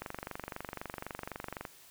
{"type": "click train", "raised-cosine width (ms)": 0.5, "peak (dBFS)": -23, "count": 40, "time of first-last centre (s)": [0.02, 1.652], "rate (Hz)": 23.9, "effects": ["white hiss -57 dBFS RMS until 1.9 s"]}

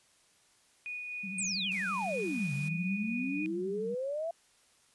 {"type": "tone with tremolo", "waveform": "sine", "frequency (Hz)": 2467, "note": "D#7", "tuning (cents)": -15, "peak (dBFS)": -36, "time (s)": [0.86, 3.46], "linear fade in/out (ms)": 0, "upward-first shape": "sine", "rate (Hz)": 4, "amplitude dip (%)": 25}
{"type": "tone with vibrato", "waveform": "sine", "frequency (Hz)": 191.3, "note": "G3", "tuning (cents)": -42, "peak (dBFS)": -39, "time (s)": [1.23, 3.95], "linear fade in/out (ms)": 10, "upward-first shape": "sine", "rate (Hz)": 12, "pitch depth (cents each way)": 86}
{"type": "exponential two-way sweep", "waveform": "sine", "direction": "down then up", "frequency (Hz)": [8740, 135.6, 683], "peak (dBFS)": -32, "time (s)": [1.38, 4.31], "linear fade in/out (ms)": 5, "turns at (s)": 2.53}
{"type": "noise", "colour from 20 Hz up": "white", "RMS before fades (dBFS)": -50, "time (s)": [1.71, 2.69], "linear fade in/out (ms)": 10}
{"effects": ["white hiss -66 dBFS RMS until 4.94 s", "resampled to 24000 Hz"]}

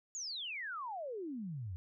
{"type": "exponential sweep", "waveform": "sine", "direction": "down", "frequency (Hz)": [7000, 82.7], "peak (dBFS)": -39, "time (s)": [0.15, 1.76], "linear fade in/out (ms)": 0, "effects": []}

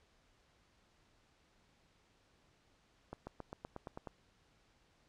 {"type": "accelerating click train", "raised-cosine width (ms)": 1, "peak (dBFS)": -30, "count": 9, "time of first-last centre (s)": [3.13, 4.072], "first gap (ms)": 140, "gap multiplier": 0.95, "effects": ["pink hiss -71 dBFS RMS until 5.08 s", "low-pass 6000 Hz 12 dB/octave"]}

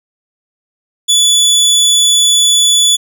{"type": "tone", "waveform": "25% pulse", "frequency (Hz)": 3445, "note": "A7", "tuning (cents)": -37, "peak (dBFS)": -3, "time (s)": [1.08, 2.97], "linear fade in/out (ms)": 20, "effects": []}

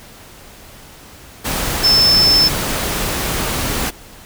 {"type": "tone in noise", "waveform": "sine", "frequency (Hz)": 5274, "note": "E8", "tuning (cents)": 0, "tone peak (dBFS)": -9, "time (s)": [1.83, 2.49], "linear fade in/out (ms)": 20, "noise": "pink", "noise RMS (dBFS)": -20, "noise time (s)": [1.44, 3.91], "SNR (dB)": 8, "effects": ["pink hiss -40 dBFS RMS until 4.25 s"]}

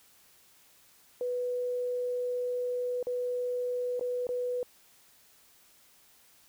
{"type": "tone with dropouts", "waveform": "sine", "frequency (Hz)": 493.9, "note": "B4", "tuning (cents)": 0, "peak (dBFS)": -29, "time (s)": [1.21, 4.63], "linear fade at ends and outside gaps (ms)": 1, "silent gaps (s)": [[3.028, 3.069], [3.995, 4.01], [4.269, 4.29]], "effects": ["white hiss -61 dBFS RMS until 6.48 s"]}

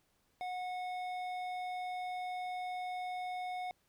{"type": "tone with hard clipping", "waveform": "sine", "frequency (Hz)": 730, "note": "F#5", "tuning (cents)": -24, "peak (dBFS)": -39, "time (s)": [0.41, 3.71], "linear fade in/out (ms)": 0, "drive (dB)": 10, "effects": ["pink hiss -75 dBFS RMS until 3.88 s"]}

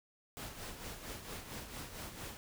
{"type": "noise with tremolo", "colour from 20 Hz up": "pink", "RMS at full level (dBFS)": -44, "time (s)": [0.37, 2.37], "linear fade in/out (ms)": 0, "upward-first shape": "sine", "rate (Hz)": 4.4, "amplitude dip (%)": 55, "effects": []}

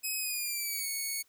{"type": "tone with pitch glide", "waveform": "5% pulse", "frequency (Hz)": [2545, 2216], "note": ["D#7", "C#7"], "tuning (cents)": [39, -1], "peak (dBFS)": -23, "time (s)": [0.03, 1.23], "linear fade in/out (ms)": 20, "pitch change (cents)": -240, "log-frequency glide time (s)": [0.17, 0.87], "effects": ["white hiss -68 dBFS RMS until 1.28 s"]}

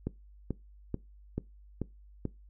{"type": "click train", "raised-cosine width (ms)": 3, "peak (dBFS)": -19, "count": 6, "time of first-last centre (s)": [0.07, 2.253], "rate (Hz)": 2.29, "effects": ["noise-tail reverb RT60 0.2 s tail -20 dB re dry", "added 50 Hz sine -52 dBFS peak until 2.49 s"]}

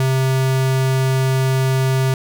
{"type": "tone", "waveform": "square", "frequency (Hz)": 131.9, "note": "C3", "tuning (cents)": 14, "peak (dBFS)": -15, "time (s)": [0, 2.14], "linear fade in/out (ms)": 2, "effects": []}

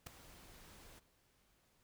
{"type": "noise with ADSR envelope", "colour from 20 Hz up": "pink", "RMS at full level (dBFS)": -43, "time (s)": [0.06, 1], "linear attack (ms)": 10, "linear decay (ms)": 4, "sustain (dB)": -16, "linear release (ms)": 17, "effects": ["pink hiss -74 dBFS RMS until 1.83 s"]}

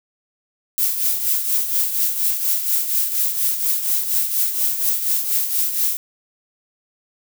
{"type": "noise with tremolo", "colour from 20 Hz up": "violet", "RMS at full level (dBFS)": -17, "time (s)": [0.78, 5.97], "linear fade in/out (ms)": 0, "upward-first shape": "triangle", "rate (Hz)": 4.2, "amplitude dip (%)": 65, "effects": []}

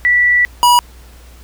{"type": "tone pair in turn", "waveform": ["sine", "square"], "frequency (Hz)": [1958, 970.3], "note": ["B6", "B5"], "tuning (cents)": [-15, -31], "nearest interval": "octave", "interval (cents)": 1216, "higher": "first", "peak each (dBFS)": [-8, -7], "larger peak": "second", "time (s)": [[0.05, 0.45], [0.63, 0.79]], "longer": "first", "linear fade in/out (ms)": 0, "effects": ["added 60 Hz sine -37 dBFS peak until 1.43 s", "pink hiss -45 dBFS RMS until 1.43 s"]}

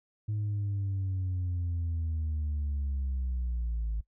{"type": "linear sweep", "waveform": "sine", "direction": "down", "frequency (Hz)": [106.6, 53], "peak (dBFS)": -27, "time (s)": [0.28, 4.01], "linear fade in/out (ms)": 10, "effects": ["noise-tail reverb RT60 0.1 s tail -20 dB re dry", "tanh soft clip ceiling -27 dBFS"]}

